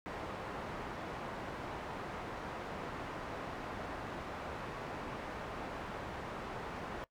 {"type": "low-pass noise", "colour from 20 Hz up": "white", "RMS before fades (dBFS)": -43, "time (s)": [0.06, 7.04], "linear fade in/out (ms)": 0, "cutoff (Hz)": 1100, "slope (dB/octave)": 12, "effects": ["noise-tail reverb RT60 0.1 s tail -20 dB re dry"]}